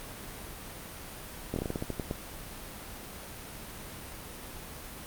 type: slowing click train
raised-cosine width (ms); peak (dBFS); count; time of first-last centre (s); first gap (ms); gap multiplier
2; -18; 11; 1.54-2.111; 22; 1.2
effects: pink hiss -43 dBFS RMS until 5.06 s + Opus 32 kbps